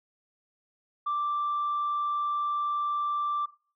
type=tone; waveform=sine; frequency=1174.7 Hz; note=D6; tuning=in tune; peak=-25 dBFS; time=1.06-3.46 s; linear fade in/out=10 ms; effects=noise-tail reverb RT60 0.4 s tail -19 dB re dry + tanh soft clip ceiling -23 dBFS